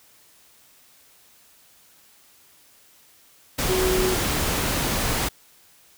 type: tone in noise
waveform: sine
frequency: 371.4 Hz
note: F#4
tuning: 7 cents sharp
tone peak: -21 dBFS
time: 3.69-4.15 s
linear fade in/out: 10 ms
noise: pink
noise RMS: -24 dBFS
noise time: 3.58-5.29 s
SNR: 0 dB
effects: white hiss -55 dBFS RMS until 5.97 s